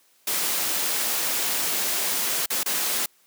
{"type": "noise with dropouts", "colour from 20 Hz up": "white", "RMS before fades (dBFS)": -25, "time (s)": [0.27, 3.06], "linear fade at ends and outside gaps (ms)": 5, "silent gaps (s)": [[2.461, 2.502], [2.633, 2.659]], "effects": ["white hiss -61 dBFS RMS until 3.26 s", "high-pass 200 Hz 12 dB/octave"]}